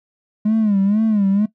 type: tone with vibrato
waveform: triangle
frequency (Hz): 207.8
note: G#3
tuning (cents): +1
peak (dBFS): -10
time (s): 0.45-1.46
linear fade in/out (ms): 10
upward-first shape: sine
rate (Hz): 2.1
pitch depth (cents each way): 120
effects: noise-tail reverb RT60 0.1 s tail -19 dB re dry + tanh soft clip ceiling -9 dBFS